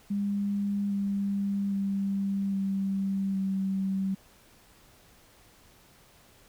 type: tone with pitch steps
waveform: sine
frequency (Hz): 201.7 / 199.38 / 197.09 / 194.83 / 192.59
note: G3 / G3 / G3 / G3 / G3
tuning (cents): +50 / +30 / +10 / -10 / -30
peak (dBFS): -26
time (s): 0.1-4.15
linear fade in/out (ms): 10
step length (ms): 810
effects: pink hiss -58 dBFS RMS until 6.48 s